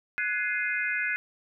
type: chord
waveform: sine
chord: Ab dominant seventh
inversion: third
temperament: equal with one note detuned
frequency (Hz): 1480 / 1688.3 / 2093 / 2489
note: Gb6 / Ab6 / C7 / Eb7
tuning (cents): 0 / +28 / 0 / 0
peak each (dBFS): -31 / -32 / -31 / -33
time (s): 0.18-1.16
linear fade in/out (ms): 0
effects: none